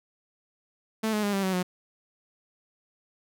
sawtooth tone with pitch steps, 220 / 211.6 / 203.6 / 195.88 / 188.45 / 181.29 Hz, A3 / G#3 / G#3 / G3 / F#3 / F#3, 0 / +33 / -34 / -1 / +32 / -35 cents, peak -21 dBFS, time 1.03-1.63 s, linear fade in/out 10 ms, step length 100 ms, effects none

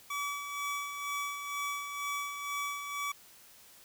25% pulse tone with tremolo, 1144 Hz, D6, 46 cents flat, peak -29 dBFS, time 0.1-3.12 s, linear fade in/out 5 ms, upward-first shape sine, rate 2.1 Hz, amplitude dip 50%, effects white hiss -57 dBFS RMS until 3.84 s

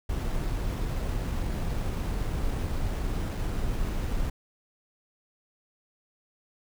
brown noise with sample-and-hold, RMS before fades -29 dBFS, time 0.09-4.3 s, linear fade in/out 5 ms, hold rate 8820 Hz, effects none

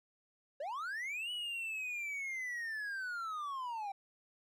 triangle linear two-way sweep, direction up then down, 531 to 2961 to 771 Hz, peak -36 dBFS, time 0.6-3.92 s, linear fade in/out 5 ms, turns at 1.31 s, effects none

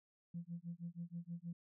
sine tone with tremolo, 171 Hz, F3, 36 cents flat, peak -40 dBFS, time 0.34-1.53 s, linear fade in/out 5 ms, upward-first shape sine, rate 6.3 Hz, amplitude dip 100%, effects tanh soft clip ceiling -36 dBFS

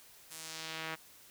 sawtooth tone with band-pass filter sweep, 160.2 Hz, E3, 49 cents flat, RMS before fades -43 dBFS, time 0.3-0.96 s, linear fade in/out 20 ms, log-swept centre 11000 to 1800 Hz, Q 1, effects white hiss -58 dBFS RMS until 1.3 s

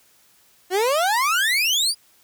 30% pulse exponential sweep, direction up, 351.1 to 4978 Hz, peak -15 dBFS, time 0.7-1.95 s, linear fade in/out 50 ms, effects white hiss -57 dBFS RMS until 2.23 s

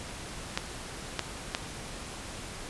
clicks, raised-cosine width 0.2 ms, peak -10 dBFS, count 3, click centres 0.575 / 1.193 / 1.549 s, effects pink hiss -41 dBFS RMS until 2.69 s + resampled to 24000 Hz

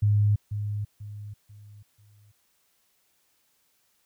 sine tone with echo, 103.83 Hz, G#2, in tune, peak -18 dBFS, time 0.02-0.36 s, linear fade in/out 10 ms, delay 490 ms, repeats 4, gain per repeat -9 dB, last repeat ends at 2.32 s, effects white hiss -69 dBFS RMS until 4.05 s

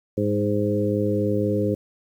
harmonic tone with a mistuned harmonic, 103.83 Hz, G#2, in tune, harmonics 1 / 2 / 3 / 4 / 5, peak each -26 / -26 / -26 / -26 / -26 dBFS, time 0.17-1.75 s, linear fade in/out 10 ms, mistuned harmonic 2, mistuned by -21 cents, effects 9-bit

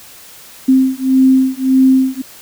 sine beating tone pair, 261.6 / 263.3 Hz, C4 / C4, 0 / +11 cents, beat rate 1.7 Hz, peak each -11 dBFS, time 0.68-2.22 s, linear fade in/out 10 ms, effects white hiss -38 dBFS RMS until 2.41 s

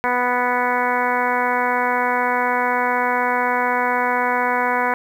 harmonic tone, 246.9 Hz, B3, in tune, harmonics 1 / 2 / 3 / 4 / 5 / 6 / 7 / 8 / 9, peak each -29 / -25 / -24 / -21 / -30 / -25 / -28 / -29 / -29 dBFS, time 0.04-4.94 s, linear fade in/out 0 ms, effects 8-bit

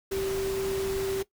sine tone in noise, 387.5 Hz, G4, 20 cents flat, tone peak -27 dBFS, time 0.11-1.23 s, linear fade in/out 10 ms, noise pink, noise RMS -37 dBFS, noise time 0.11-1.23 s, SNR +7 dB, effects noise-tail reverb RT60 0.1 s tail -17 dB re dry

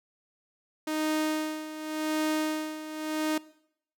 sawtooth tone with tremolo, 310 Hz, D#4, 6 cents flat, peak -22 dBFS, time 0.87-3.38 s, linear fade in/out 5 ms, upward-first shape sine, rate 0.89 Hz, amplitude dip 75%, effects noise-tail reverb RT60 0.7 s tail -20 dB re dry

